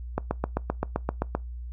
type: click train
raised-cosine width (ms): 1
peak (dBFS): -11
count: 10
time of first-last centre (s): 0.18-1.35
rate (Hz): 7.69
effects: noise-tail reverb RT60 0.2 s tail -23 dB re dry + added 60 Hz sine -34 dBFS peak until 1.72 s